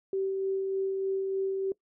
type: tone with tremolo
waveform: sine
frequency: 386.1 Hz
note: G4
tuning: 26 cents flat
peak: -26 dBFS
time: 0.13-1.72 s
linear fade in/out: 2 ms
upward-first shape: sine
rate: 3.3 Hz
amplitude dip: 25%
effects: noise-tail reverb RT60 0.1 s tail -21 dB re dry